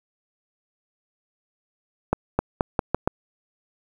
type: accelerating click train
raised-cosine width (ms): 1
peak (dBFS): -5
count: 6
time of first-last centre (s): 2.13-3.075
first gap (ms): 260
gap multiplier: 0.84
effects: 7-bit